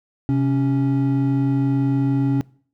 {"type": "tone pair together", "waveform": "triangle", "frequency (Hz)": [131, 277.6], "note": ["C3", "C#4"], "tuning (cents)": [2, 3], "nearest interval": "octave + minor second", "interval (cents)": 1301, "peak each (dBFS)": -17, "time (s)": [0.29, 2.41], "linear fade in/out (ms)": 0, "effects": ["noise-tail reverb RT60 0.5 s tail -23 dB re dry"]}